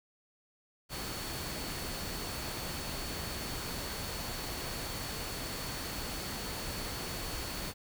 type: tone in noise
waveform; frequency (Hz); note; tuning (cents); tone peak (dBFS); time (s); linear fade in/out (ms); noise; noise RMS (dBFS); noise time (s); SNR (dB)
sine; 4435; C#8; 0; -46; 0.89-7.74; 50; pink; -39; 0.89-7.74; -10
effects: none